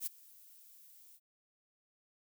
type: noise with ADSR envelope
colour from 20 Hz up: violet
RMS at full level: -35 dBFS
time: 0-1.2 s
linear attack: 66 ms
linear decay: 12 ms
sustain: -24 dB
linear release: 49 ms
effects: none